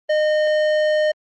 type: tone with tanh clipping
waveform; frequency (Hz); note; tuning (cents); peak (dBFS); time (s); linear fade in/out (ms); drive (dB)
sine; 612; D#5; -29; -17; 0.09-1.12; 10; 13
effects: Opus 24 kbps